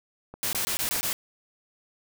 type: click train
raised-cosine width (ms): 1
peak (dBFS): -27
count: 4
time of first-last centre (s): 0.34-0.962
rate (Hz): 4.82
type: noise bursts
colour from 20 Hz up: white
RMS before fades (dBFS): -28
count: 6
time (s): 0.43-1.13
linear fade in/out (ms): 0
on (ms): 100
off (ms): 20
effects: none